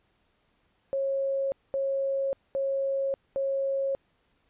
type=tone bursts; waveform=sine; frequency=545 Hz; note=C#5; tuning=29 cents flat; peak=-25 dBFS; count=4; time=0.93-3.95 s; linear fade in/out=0 ms; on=590 ms; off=220 ms; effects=pink hiss -70 dBFS RMS until 4.49 s + resampled to 8000 Hz